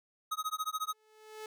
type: tone with tremolo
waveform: square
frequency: 1263 Hz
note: D#6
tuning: 26 cents sharp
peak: -31 dBFS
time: 0.31-0.94 s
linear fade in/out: 10 ms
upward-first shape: sine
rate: 14 Hz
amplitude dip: 100%
type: tone with exponential growth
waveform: sawtooth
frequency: 432.4 Hz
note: A4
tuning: 30 cents flat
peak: -36 dBFS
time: 0.81-1.46 s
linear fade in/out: 2 ms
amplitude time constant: 140 ms
effects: none